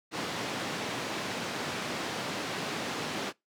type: band-pass noise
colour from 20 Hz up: pink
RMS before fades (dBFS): -35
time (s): 0.11-3.33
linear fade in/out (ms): 50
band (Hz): 170 to 5100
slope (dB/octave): 12
effects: noise-tail reverb RT60 0.2 s tail -24 dB re dry + high-pass 100 Hz 12 dB/octave